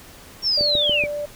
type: linear sweep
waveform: sine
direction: down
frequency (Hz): 5570 to 2217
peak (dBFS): -17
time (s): 0.42-1.07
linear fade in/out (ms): 50
type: tone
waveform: sine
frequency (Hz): 587.3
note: D5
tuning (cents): 0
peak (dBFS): -24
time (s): 0.57-1.26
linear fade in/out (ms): 10
type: click train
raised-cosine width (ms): 2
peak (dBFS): -16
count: 4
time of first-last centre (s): 0.61-1.038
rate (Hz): 7.01
effects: pink hiss -44 dBFS RMS until 1.35 s